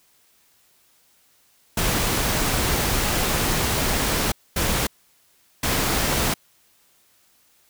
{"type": "noise bursts at uneven times", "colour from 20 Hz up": "pink", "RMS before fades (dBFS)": -22, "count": 3, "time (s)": [[1.77, 4.32], [4.56, 4.87], [5.63, 6.34]], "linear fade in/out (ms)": 5, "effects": ["white hiss -60 dBFS RMS until 7.69 s"]}